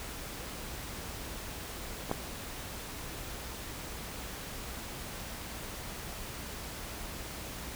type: clicks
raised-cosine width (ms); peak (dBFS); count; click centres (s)
1; -27 / -15; 2; 2.096 / 2.114
effects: added 60 Hz sine -49 dBFS peak until 7.75 s + pink hiss -42 dBFS RMS until 7.75 s